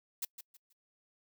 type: noise with echo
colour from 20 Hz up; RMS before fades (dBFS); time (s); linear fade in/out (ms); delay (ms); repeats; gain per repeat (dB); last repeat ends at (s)
blue; -36; 0.22-0.25; 5; 160; 3; -11; 0.73
effects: noise-tail reverb RT60 0.1 s tail -26 dB re dry